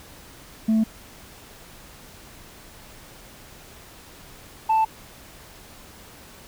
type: tone pair in turn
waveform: sine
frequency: 220.6 / 882.4 Hz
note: A3 / A5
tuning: +5 / +5 cents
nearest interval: 2 octaves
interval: 2400 cents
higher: second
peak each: -14 dBFS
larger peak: neither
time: 0.68-0.84 / 4.69-4.85 s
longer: neither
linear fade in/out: 10 ms
effects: tanh soft clip ceiling -15 dBFS + pink hiss -46 dBFS RMS until 6.47 s